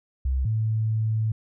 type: tone pair in turn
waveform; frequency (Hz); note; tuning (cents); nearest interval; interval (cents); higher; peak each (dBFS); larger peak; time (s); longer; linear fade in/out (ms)
sine; 65.41 / 110.01; C2 / A2; 0 / 0; major sixth; 900; second; -21; neither; 0.25-0.45 / 0.45-1.32; second; 5
effects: none